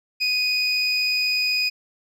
triangle tone pair together, 2489 / 4978 Hz, D#7 / D#8, 0 / 0 cents, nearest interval octave, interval 1200 cents, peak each -21 dBFS, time 0.2-1.7 s, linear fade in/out 20 ms, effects none

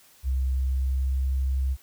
sine tone with pitch glide, 65.41 to 66.21 Hz, C2 to C2, 0 to +21 cents, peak -22 dBFS, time 0.23-1.77 s, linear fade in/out 50 ms, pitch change +21 cents, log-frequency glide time 0.42-1.33 s, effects white hiss -56 dBFS RMS until 1.82 s

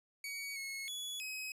sawtooth tone with pitch steps, 2252 / 2181 / 3397 / 2539 Hz, C#7 / C#7 / G#7 / D#7, +27 / -29 / +38 / +34 cents, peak -37 dBFS, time 0.24-1.52 s, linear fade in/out 2 ms, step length 320 ms, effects resampled to 32000 Hz

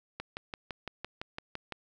click train, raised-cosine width 0.3 ms, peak -21 dBFS, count 10, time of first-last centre 0.2-1.723 s, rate 5.91 Hz, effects none

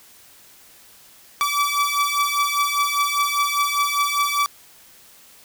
sawtooth beating tone pair, 1152 / 1157 Hz, D6 / D6, -34 / -26 cents, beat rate 5 Hz, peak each -18 dBFS, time 1.41-4.46 s, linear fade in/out 0 ms, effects white hiss -49 dBFS RMS until 5.44 s

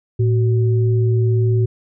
sine tone pair together, 112.3 / 375.6 Hz, A2 / F#4, +36 / +26 cents, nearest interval octave + major sixth, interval 2090 cents, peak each -13 / -22 dBFS, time 0.19-1.66 s, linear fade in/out 10 ms, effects none

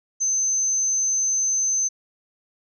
sine tone, 6190 Hz, G8, 23 cents flat, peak -19 dBFS, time 0.2-1.89 s, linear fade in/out 20 ms, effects none

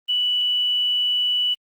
sine tone with quantisation, 2960 Hz, F#7, in tune, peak -18 dBFS, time 0.08-1.55 s, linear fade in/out 20 ms, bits 8, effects Opus 32 kbps

